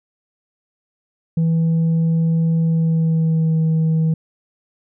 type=tone with pitch glide; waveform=sine; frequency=163.9 to 160.16 Hz; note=E3 to E3; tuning=-10 to -50 cents; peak=-11 dBFS; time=1.37-4.14 s; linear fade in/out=5 ms; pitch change=-40 cents; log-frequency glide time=2.6-3.58 s; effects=tanh soft clip ceiling -13 dBFS